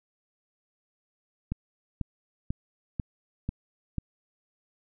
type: click train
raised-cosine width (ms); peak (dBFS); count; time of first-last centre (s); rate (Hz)
5; -17; 6; 1.52-3.983; 2.03
effects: none